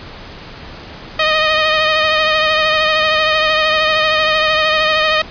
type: tone with vibrato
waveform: 10% pulse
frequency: 622 Hz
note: D#5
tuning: 1 cent flat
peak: -3 dBFS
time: 1.19-5.22 s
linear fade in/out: 5 ms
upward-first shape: triangle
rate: 13 Hz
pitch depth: 33 cents each way
effects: pink hiss -33 dBFS RMS until 5.3 s + resampled to 11025 Hz